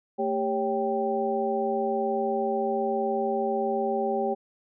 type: tone cluster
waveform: sine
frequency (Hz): 224.5 / 397.1 / 556 / 783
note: A3 / G4 / C#5 / G5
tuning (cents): +35 / +22 / +5 / -2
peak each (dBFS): -32 / -28 / -30 / -29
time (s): 0.18-4.35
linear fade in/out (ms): 20
effects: none